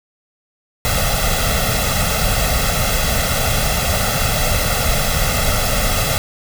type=noise with comb filter; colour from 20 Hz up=pink; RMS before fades=-17 dBFS; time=0.85-6.18 s; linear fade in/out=0 ms; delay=1.5 ms; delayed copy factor=+0.85; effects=none